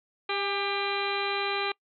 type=harmonic tone with a mistuned harmonic; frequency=397.9 Hz; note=G4; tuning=26 cents sharp; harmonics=1 / 2 / 3 / 4 / 5 / 6 / 7 / 8 / 9 / 10; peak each=-33 / -34 / -34 / -39 / -39 / -34 / -41 / -39 / -46 / -37 dBFS; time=0.29-1.72 s; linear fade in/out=5 ms; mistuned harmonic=2; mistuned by=+32 cents; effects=noise-tail reverb RT60 0.1 s tail -25 dB re dry